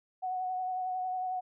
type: tone with vibrato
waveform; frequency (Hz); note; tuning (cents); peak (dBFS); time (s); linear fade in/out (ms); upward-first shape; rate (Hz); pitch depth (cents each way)
sine; 740; F#5; 0; -31; 0.22-1.41; 20; sine; 11; 20
effects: none